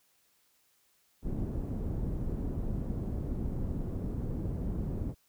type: low-pass noise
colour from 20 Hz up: pink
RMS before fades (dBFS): -34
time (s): 1.22-5.15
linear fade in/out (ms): 50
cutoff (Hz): 290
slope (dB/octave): 12
effects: white hiss -70 dBFS RMS until 5.28 s